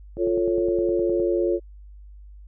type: chord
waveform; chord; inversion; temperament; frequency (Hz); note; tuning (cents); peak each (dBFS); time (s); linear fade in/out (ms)
sine; F augmented; none; equal; 349.2 / 440 / 554.4; F4 / A4 / C#5; 0 / 0 / 0; -21 / -26 / -26; 0.17-1.6; 50
type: click train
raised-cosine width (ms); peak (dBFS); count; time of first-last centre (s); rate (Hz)
2; -23; 11; 0.17-1.2; 9.71
effects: added 50 Hz sine -41 dBFS peak until 2.47 s